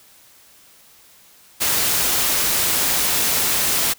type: noise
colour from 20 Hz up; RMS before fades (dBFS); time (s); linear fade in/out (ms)
white; -19; 1.6-3.94; 20
effects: white hiss -50 dBFS RMS until 3.98 s